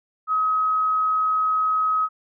sine tone, 1271 Hz, D#6, 36 cents sharp, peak -18 dBFS, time 0.27-2.09 s, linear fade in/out 50 ms, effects none

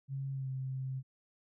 sine tone with pitch glide, 136.1 to 131.84 Hz, C#3 to C3, -31 to +14 cents, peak -35 dBFS, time 0.08-1.03 s, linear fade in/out 50 ms, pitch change -55 cents, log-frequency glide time 0.32-0.49 s, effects none

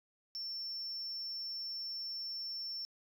sine tone, 5410 Hz, E8, 44 cents sharp, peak -37 dBFS, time 0.35-2.85 s, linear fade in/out 0 ms, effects tanh soft clip ceiling -36 dBFS

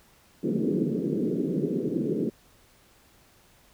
white band-pass noise, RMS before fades -27 dBFS, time 0.43-2.3 s, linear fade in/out 10 ms, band 150 to 420 Hz, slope 48 dB/octave, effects pink hiss -59 dBFS RMS until 3.73 s

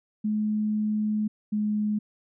sine tone pair in turn, 212.9 / 210.8 Hz, G#3 / G#3, +43 / +26 cents, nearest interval unison, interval 17 cents, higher first, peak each -23 dBFS, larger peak neither, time 0.24-1.28 / 1.52-1.99 s, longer first, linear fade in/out 10 ms, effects none

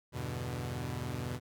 sawtooth chord, E minor seventh, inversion none, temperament equal with one note detuned, 82.41 / 99.02 / 123.47 / 146.83 Hz, E2 / G2 / B2 / D3, 0 / +18 / 0 / 0 cents, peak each -39 / -40 / -34 / -39 dBFS, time 0.12-1.4 s, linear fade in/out 50 ms, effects none

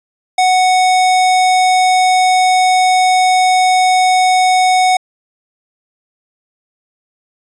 square tone, 740 Hz, F#5, in tune, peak -9 dBFS, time 0.38-4.97 s, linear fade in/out 5 ms, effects resampled to 22050 Hz

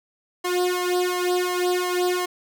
sawtooth tone with flanger, 359.4 Hz, F4, 50 cents sharp, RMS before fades -23 dBFS, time 0.44-2.26 s, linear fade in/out 10 ms, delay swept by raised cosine 1.8 to 2.57 ms, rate 2.8 Hz, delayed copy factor +0.95, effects none

